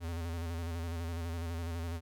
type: tone with vibrato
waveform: square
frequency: 83.8 Hz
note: E2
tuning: 29 cents sharp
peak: -36 dBFS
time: 0-2.01 s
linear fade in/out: 50 ms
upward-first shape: square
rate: 12 Hz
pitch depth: 44 cents each way
effects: none